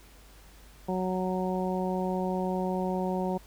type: harmonic tone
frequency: 185 Hz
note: F#3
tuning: in tune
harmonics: 1 / 2 / 3 / 4 / 5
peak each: -30 / -33 / -35 / -36 / -37 dBFS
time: 0.88-3.38 s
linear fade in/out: 10 ms
effects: added 50 Hz sine -52 dBFS peak until 3.46 s + pink hiss -56 dBFS RMS until 3.46 s